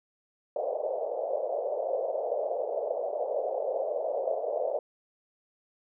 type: band-pass noise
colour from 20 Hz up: pink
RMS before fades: -31 dBFS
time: 0.56-4.79 s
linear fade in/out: 2 ms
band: 500 to 660 Hz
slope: 48 dB/octave
effects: none